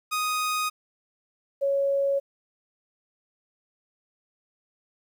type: tone pair in turn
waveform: sawtooth / sine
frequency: 1246 / 555 Hz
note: D#6 / C#5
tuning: +2 / +2 cents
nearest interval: octave + major second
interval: 1400 cents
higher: first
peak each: -21 / -21 dBFS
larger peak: neither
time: 0.11-0.7 / 1.61-2.2 s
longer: neither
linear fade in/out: 20 ms
effects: 10-bit